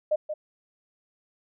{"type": "tone with echo", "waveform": "sine", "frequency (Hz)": 610, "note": "D#5", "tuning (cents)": -34, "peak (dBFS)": -20, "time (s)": [0.11, 0.16], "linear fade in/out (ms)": 10, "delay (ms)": 180, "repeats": 1, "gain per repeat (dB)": -8, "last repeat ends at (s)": 0.34, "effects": []}